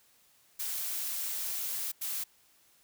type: noise bursts at uneven times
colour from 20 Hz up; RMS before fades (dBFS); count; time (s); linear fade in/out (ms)
blue; -35; 2; 0.59-1.92 / 2.01-2.24; 10
effects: white hiss -65 dBFS RMS until 2.83 s